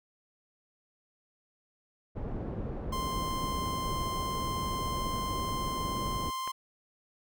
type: low-pass noise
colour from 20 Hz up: pink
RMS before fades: -36 dBFS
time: 2.15-6.31 s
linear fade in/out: 20 ms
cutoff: 550 Hz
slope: 12 dB/octave
type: tone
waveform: 45% pulse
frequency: 1046.5 Hz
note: C6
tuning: in tune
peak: -33 dBFS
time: 2.92-6.52 s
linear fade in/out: 10 ms
type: click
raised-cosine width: 0.5 ms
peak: -25 dBFS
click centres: 6.476 s
effects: none